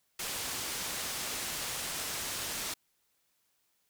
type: low-pass noise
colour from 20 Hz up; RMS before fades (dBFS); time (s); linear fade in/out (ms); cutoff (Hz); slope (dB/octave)
white; -37; 0.19-2.74; 5; 9800; 12
effects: white hiss -75 dBFS RMS until 3.89 s